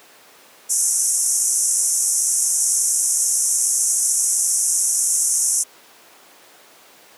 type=band-pass noise; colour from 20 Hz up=white; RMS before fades=-19 dBFS; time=0.69-5.64 s; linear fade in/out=20 ms; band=5700 to 11000 Hz; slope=96 dB/octave; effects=pink hiss -47 dBFS RMS until 7.17 s + high-pass 400 Hz 12 dB/octave